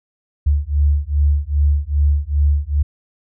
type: beating tone pair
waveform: sine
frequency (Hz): 71.5 / 74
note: D2 / D2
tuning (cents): -46 / +14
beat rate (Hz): 2.5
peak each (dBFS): -16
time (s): 0.46-2.83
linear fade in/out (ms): 10
effects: none